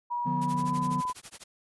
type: tone with pitch glide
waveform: sine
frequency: 963 to 1003.9 Hz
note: B5 to B5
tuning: -44 to +28 cents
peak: -28 dBFS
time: 0.1-1.13 s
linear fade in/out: 20 ms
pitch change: +72 cents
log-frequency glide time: 0.36-0.75 s
type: chord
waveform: triangle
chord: B diminished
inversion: first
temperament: just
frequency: 148.16 / 177.8 / 246.9 Hz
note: D3 / F3 / B3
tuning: +16 / +31 / 0 cents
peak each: -31 dBFS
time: 0.25-1.02 s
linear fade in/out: 20 ms
type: noise with tremolo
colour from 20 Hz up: white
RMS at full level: -42 dBFS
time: 0.41-1.44 s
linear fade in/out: 10 ms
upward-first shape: sine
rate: 12 Hz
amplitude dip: 100%
type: click train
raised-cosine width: 2 ms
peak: -36 dBFS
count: 13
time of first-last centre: 0.55-1.098 s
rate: 21.9 Hz
effects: resampled to 24000 Hz